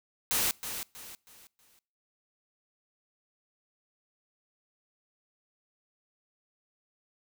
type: noise with echo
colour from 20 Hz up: white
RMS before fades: -28 dBFS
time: 0.31-0.51 s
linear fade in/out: 0 ms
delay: 320 ms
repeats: 4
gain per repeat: -9 dB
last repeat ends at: 1.79 s
effects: noise-tail reverb RT60 0.5 s tail -25 dB re dry